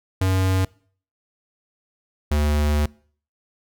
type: tone pair in turn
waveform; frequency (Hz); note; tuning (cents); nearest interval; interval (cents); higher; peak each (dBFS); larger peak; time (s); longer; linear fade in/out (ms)
square; 94.2 / 74.31; F#2 / D2; +32 / +21; major third; 411; first; -18; neither; 0.21-0.65 / 2.31-2.86; second; 5
effects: noise-tail reverb RT60 0.5 s tail -24 dB re dry